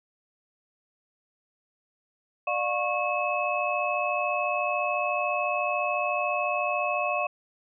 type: tone cluster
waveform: sine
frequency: 597 / 711 / 1097 / 2585 Hz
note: D5 / F5 / C#6 / E7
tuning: +28 / +31 / -18 / -34 cents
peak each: -30 dBFS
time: 2.47-7.27 s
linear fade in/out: 5 ms
effects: none